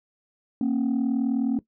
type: tone pair together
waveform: sine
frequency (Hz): 231.4 / 271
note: A#3 / C#4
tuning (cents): -13 / -39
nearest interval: minor third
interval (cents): 274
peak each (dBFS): -22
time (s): 0.61-1.59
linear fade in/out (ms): 2
effects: noise-tail reverb RT60 0.1 s tail -19 dB re dry + tanh soft clip ceiling -18 dBFS